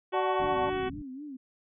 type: harmonic tone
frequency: 374.6 Hz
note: F#4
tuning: 21 cents sharp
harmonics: 1 / 2 / 3 / 4 / 5 / 6 / 7 / 8 / 9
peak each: -30 / -36 / -40 / -42 / -44 / -46 / -47 / -48 / -49 dBFS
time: 0.12-0.9 s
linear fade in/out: 20 ms
type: chord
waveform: sine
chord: D major seventh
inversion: none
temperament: equal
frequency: 587.3 / 740 / 880 / 1108.7 Hz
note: D5 / F#5 / A5 / C#6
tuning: 0 / 0 / 0 / 0 cents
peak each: -33 dBFS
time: 0.13-0.7 s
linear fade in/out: 10 ms
type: low-pass noise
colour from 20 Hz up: white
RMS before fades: -43 dBFS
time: 0.39-1.02 s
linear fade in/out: 2 ms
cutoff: 220 Hz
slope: 48 dB/octave
type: tone with vibrato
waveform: sine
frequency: 276.7 Hz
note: C#4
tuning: 3 cents flat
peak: -38 dBFS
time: 0.41-1.37 s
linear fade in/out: 10 ms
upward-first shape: sine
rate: 3.9 Hz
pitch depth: 140 cents each way
effects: none